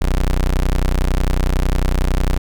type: tone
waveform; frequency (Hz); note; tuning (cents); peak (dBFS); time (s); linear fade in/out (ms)
30% pulse; 31; B0; +7; -11; 0.01-2.38; 10
effects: none